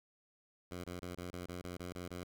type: tone bursts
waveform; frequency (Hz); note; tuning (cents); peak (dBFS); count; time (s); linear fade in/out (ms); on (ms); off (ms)
10% pulse; 89; F2; +33; -34; 10; 0.71-2.235; 5; 130; 25
effects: none